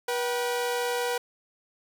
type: tone pair together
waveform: sawtooth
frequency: 484.3 / 768.8 Hz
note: B4 / G5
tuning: -34 / -34 cents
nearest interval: minor sixth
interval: 800 cents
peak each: -23 / -30 dBFS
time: 0.08-1.18 s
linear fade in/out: 5 ms
effects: none